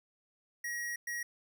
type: tone bursts at uneven times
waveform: square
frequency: 1900 Hz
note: A#6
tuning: 33 cents sharp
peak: -36 dBFS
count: 2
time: 0.64-0.96 / 1.07-1.23 s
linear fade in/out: 5 ms
effects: none